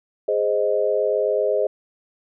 sine chord, Ab major, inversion none, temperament equal, 415.3 / 523.3 / 622.3 Hz, Ab4 / C5 / Eb5, 0 / 0 / 0 cents, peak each -22 dBFS, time 0.28-1.67 s, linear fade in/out 5 ms, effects none

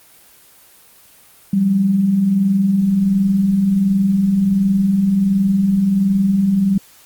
sine tone pair together, 174.61 / 195.99 Hz, F3 / G3, 0 / 0 cents, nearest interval major second, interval 200 cents, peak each -23 / -12 dBFS, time 1.53-6.78 s, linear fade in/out 5 ms, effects white hiss -47 dBFS RMS until 7.05 s + Opus 24 kbps

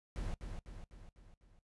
brown noise with echo, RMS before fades -39 dBFS, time 0.16-0.34 s, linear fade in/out 0 ms, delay 250 ms, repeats 5, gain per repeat -5 dB, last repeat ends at 1.59 s, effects noise-tail reverb RT60 0.1 s tail -20 dB re dry + resampled to 24000 Hz

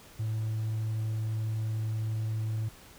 triangle tone, 109.8 Hz, A2, 3 cents flat, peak -26 dBFS, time 0.19-2.69 s, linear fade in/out 10 ms, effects tanh soft clip ceiling -23 dBFS + pink hiss -53 dBFS RMS until 2.98 s

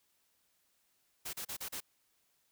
white noise bursts, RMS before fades -41 dBFS, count 5, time 1.25-1.805 s, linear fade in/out 10 ms, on 83 ms, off 35 ms, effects white hiss -75 dBFS RMS until 2.51 s

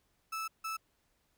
35% pulse tone bursts at uneven times, 1311 Hz, E6, 10 cents flat, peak -34 dBFS, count 2, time 0.32-0.48 / 0.64-0.77 s, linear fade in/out 10 ms, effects pink hiss -75 dBFS RMS until 1.37 s

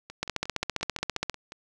two click trains, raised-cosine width 0.2 ms, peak -23 / -10 dBFS, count 9 / 17, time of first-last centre 0.1-1.521 / 0.23-1.297 s, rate 5.63 / 15 Hz, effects none

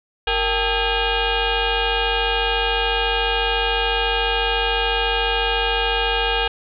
sine tone with frequency modulation, 1201 Hz, D6, 38 cents sharp, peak -17 dBFS, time 0.27-6.48 s, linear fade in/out 5 ms, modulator 416 Hz, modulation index 5.3, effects none

